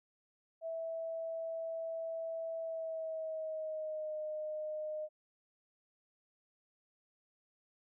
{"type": "tone with pitch glide", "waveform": "sine", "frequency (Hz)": [655, 614.7], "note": ["E5", "D#5"], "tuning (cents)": [-11, -21], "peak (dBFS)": -37, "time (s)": [0.61, 5.09], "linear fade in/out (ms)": 50, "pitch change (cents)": -110, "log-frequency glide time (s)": [2.6, 4.17], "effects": []}